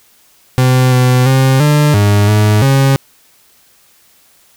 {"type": "tone with pitch steps", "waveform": "40% pulse", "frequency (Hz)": [128, 126.3, 132.6, 148.7, 102.5, 105.8, 136], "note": ["C3", "B2", "C3", "D3", "G#2", "G#2", "C#3"], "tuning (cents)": [-38, 39, 23, 22, -22, 33, -33], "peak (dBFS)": -6, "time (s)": [0.58, 2.96], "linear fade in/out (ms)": 0, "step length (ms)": 340, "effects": ["white hiss -49 dBFS RMS until 4.56 s"]}